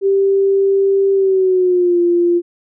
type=tone with pitch glide; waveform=sine; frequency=392 to 347.2 Hz; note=G4 to F4; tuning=0 to -10 cents; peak=-10 dBFS; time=0.01-2.42 s; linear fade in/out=50 ms; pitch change=-210 cents; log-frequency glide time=1.13-2 s; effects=none